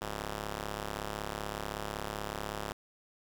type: ring-modulated tone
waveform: 5% pulse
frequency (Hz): 105.2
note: G#2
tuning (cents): +23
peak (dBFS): -22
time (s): 0.01-2.73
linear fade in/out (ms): 10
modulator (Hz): 281
effects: none